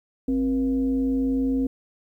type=tone with frequency modulation; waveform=sine; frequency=264.7 Hz; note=C4; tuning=20 cents sharp; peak=-20 dBFS; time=0.28-1.67 s; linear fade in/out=5 ms; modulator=213 Hz; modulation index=0.47; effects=10-bit